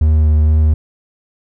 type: tone with vibrato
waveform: triangle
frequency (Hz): 77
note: D#2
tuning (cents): -17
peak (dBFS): -6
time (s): 0.01-0.74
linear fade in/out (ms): 5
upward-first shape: sine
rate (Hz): 2.2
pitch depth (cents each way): 16
effects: none